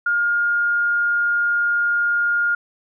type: tone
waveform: sine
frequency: 1417 Hz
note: F6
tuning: 25 cents sharp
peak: -16 dBFS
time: 0.06-2.55 s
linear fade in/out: 5 ms
effects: none

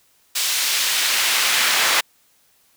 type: noise with high-pass filter sweep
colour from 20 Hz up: brown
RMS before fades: -19 dBFS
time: 0.35-2.01 s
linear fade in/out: 10 ms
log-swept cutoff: 4100 to 1700 Hz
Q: 0.77
effects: white hiss -59 dBFS RMS until 2.76 s

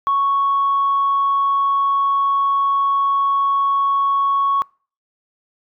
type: tone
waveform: sine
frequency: 1108.7 Hz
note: C#6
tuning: in tune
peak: -13 dBFS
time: 0.07-4.62 s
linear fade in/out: 0 ms
effects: noise-tail reverb RT60 0.4 s tail -26 dB re dry + tanh soft clip ceiling -10 dBFS

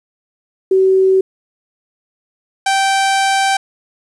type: tone pair in turn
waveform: sine / sawtooth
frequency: 380.1 / 779.3 Hz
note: F#4 / G5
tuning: +47 / -10 cents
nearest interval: octave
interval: 1243 cents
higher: second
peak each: -8 dBFS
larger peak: neither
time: 0.71-1.21 / 2.66-3.57 s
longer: second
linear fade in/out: 5 ms
effects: resampled to 24000 Hz + 8-bit

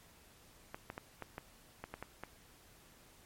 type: clicks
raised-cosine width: 0.5 ms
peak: -27 dBFS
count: 9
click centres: 0.745 / 0.901 / 0.979 / 1.223 / 1.381 / 1.84 / 1.94 / 2.026 / 2.236 s
effects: pink hiss -62 dBFS RMS until 3.25 s + MP3 64 kbps

